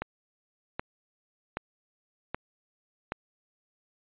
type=click train; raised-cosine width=0.5 ms; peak=-16 dBFS; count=5; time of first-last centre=0.02-3.121 s; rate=1.29 Hz; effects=resampled to 8000 Hz